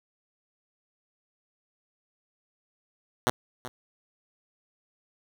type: tone with echo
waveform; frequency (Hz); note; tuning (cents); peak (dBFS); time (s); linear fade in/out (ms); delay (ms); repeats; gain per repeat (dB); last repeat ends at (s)
5% pulse; 123.7; B2; +3; -10; 3.27-3.3; 0; 380; 1; -15; 3.68
effects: none